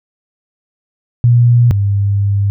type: tone pair in turn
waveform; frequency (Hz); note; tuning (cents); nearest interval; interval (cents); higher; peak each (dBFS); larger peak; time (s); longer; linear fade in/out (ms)
sine; 120 / 100.3; B2 / G2; -49 / +40; minor third; 311; first; -5 / -10; first; 1.24-1.71 / 1.71-2.5; second; 0
effects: none